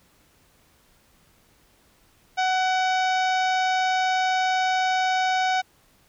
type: harmonic tone with a mistuned harmonic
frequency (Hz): 746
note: F#5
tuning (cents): +14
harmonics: 1 / 2 / 3 / 4 / 5 / 6 / 7 / 8 / 9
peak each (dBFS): -21 / -28 / -31 / -36 / -35 / -42 / -39 / -43 / -45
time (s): 2.37-5.62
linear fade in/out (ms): 20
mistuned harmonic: 3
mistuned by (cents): +31
effects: pink hiss -60 dBFS RMS until 6.08 s